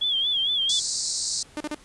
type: tone with vibrato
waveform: sine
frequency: 3322 Hz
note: G#7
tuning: in tune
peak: -21 dBFS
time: 0.01-0.8 s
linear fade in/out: 10 ms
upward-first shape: sine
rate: 4.4 Hz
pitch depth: 98 cents each way
type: band-pass noise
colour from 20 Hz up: pink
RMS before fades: -28 dBFS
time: 0.69-1.43 s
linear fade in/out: 5 ms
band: 4100 to 8800 Hz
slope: 96 dB/octave
type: tone bursts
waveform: sawtooth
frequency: 300.7 Hz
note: D4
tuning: 41 cents sharp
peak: -24 dBFS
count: 3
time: 1.57-1.746 s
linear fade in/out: 0 ms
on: 34 ms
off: 37 ms
effects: pink hiss -52 dBFS RMS until 1.84 s + resampled to 24000 Hz